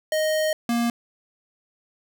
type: tone pair in turn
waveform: square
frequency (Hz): 622.3 / 235.5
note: D#5 / A#3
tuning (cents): 0 / +18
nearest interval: octave + perfect fourth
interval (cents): 1682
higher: first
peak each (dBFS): -21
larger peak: neither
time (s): 0.12-0.53 / 0.69-0.9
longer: first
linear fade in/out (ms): 2
effects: none